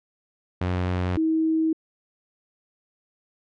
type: tone pair in turn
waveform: sawtooth / sine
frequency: 90.5 / 319.8 Hz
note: F#2 / D#4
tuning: -38 / +48 cents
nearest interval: octave + minor seventh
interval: 2186 cents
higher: second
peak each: -19 / -19 dBFS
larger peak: neither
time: 0.61-1.17 / 1.17-1.73 s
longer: neither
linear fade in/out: 5 ms
effects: low-pass 3000 Hz 12 dB/octave